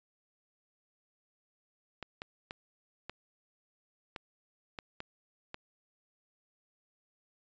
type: clicks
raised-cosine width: 0.3 ms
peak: -24 dBFS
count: 8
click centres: 2.027 / 2.219 / 2.509 / 3.096 / 4.162 / 4.788 / 5.004 / 5.544 s
effects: resampled to 16000 Hz